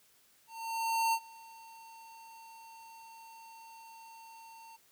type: tone with ADSR envelope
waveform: square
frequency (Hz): 908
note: A#5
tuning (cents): -46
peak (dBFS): -27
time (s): 0.47-4.77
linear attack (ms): 660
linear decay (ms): 62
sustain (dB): -24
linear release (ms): 18
effects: white hiss -66 dBFS RMS until 4.91 s + high-pass 60 Hz 12 dB/octave